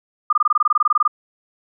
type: tone bursts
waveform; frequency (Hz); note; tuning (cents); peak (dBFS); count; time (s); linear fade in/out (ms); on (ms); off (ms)
sine; 1212; D#6; -46; -12; 16; 0.3-1.078; 5; 28; 22
effects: none